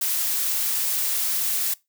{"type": "noise", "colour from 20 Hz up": "blue", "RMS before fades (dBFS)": -24, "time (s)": [0.01, 1.74], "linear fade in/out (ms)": 5, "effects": ["noise-tail reverb RT60 0.2 s tail -21 dB re dry"]}